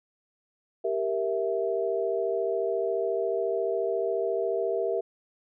sine chord, E diminished, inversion first, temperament equal, 392 / 466.2 / 659.3 Hz, G4 / Bb4 / E5, 0 / 0 / 0 cents, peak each -29 / -29 / -30 dBFS, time 0.84-5.01 s, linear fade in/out 10 ms, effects none

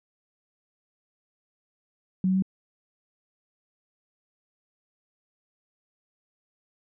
sine tone with pitch steps, 186.7 / 188.1 / 190.6 Hz, F#3 / F#3 / G3, +16 / +29 / -48 cents, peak -20 dBFS, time 2.24-2.423 s, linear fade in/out 2 ms, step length 61 ms, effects none

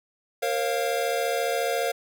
square chord, Bb minor, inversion none, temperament equal with one note detuned, 466.2 / 540.5 / 698.5 Hz, Bb4 / Db5 / F5, 0 / -44 / 0 cents, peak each -29 dBFS, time 0.42-1.92 s, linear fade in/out 10 ms, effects none

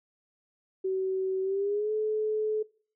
sine tone with pitch glide, 379 to 430.4 Hz, F#4 to A4, +42 to -38 cents, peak -26 dBFS, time 0.84-2.63 s, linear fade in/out 10 ms, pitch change +220 cents, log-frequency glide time 1.42-1.92 s, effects noise-tail reverb RT60 0.5 s tail -23 dB re dry

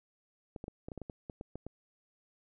clicks, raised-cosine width 2 ms, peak -28 dBFS, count 12, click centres 0.562 / 0.641 / 0.681 / 0.885 / 0.918 / 0.977 / 1.017 / 1.098 / 1.298 / 1.411 / 1.556 / 1.666 s, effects none

